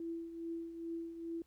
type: tone with tremolo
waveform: sine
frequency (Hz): 333.1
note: E4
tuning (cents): +18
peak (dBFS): -37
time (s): 0-1.42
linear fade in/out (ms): 2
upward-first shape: triangle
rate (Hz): 2.4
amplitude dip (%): 65
effects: added 60 Hz sine -70 dBFS peak until 1.46 s + pink hiss -75 dBFS RMS until 1.46 s